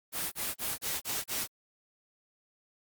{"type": "noise bursts", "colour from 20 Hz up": "white", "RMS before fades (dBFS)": -33, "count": 6, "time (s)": [0.12, 1.475], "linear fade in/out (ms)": 50, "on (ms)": 200, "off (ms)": 31, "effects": ["Opus 24 kbps"]}